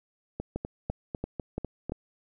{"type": "two click trains", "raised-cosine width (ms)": 2, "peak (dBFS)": [-19, -18], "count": [7, 5], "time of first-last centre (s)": [[0.4, 1.896], [0.56, 1.921]], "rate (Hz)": [4.01, 2.94], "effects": []}